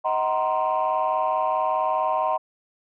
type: chord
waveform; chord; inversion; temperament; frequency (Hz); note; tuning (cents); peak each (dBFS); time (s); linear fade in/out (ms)
sine; C half-diminished seventh; first; just; 627.9 / 753.5 / 941.9 / 1046.5; Eb5 / Gb5 / Bb5 / C6; +16 / +31 / +18 / 0; -25; 0.04-2.38; 20
effects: tanh soft clip ceiling -14 dBFS